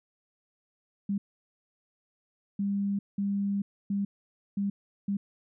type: tone bursts at uneven times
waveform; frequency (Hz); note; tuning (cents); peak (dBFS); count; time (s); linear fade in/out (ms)
sine; 200; G3; +35; -26; 6; 1.09-1.18 / 2.59-2.99 / 3.18-3.62 / 3.9-4.05 / 4.57-4.7 / 5.08-5.17; 5
effects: none